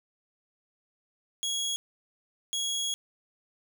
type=tone bursts at uneven times; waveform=25% pulse; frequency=3322 Hz; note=G#7; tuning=in tune; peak=-25 dBFS; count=2; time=1.43-1.76 / 2.53-2.94 s; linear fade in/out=0 ms; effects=11-bit